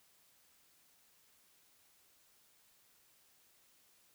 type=silence; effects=white hiss -69 dBFS RMS until 4.14 s